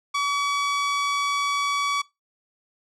sawtooth tone, 1138 Hz, C#6, 45 cents sharp, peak -18 dBFS, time 0.14-2.02 s, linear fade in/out 10 ms, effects noise-tail reverb RT60 0.2 s tail -20 dB re dry + low-pass 6000 Hz 12 dB/octave

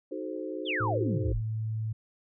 sine chord, D# diminished seventh, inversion none, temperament equal with one note detuned, 311.1 / 370 / 432.9 / 523.3 Hz, D#4 / F#4 / A4 / C5, 0 / 0 / -28 / 0 cents, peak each -37 / -38 / -40 / -39 dBFS, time 0.11-1.33 s, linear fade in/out 10 ms
sine exponential sweep, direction down, 3729 to 30.37 Hz, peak -28 dBFS, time 0.65-1.42 s, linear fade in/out 50 ms
sine tone, 110 Hz, A2, in tune, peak -29 dBFS, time 0.8-1.93 s, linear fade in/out 10 ms
effects none

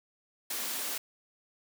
white high-pass noise, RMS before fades -35 dBFS, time 0.5-0.98 s, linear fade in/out 5 ms, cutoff 200 Hz, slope 48 dB/octave, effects none

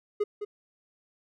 triangle tone with echo, 415.3 Hz, G#4, in tune, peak -21 dBFS, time 0.2-0.24 s, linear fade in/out 10 ms, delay 210 ms, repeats 1, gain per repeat -8 dB, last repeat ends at 0.45 s, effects none

